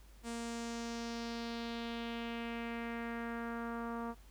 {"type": "tone with low-pass filter sweep", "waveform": "sawtooth", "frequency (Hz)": 233.1, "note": "A#3", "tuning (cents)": 0, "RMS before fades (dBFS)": -41, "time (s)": [0.23, 4.15], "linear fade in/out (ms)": 50, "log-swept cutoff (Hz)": [8700, 1100], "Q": 2.3, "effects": ["added 50 Hz sine -56 dBFS peak until 4.3 s", "pink hiss -65 dBFS RMS until 4.3 s"]}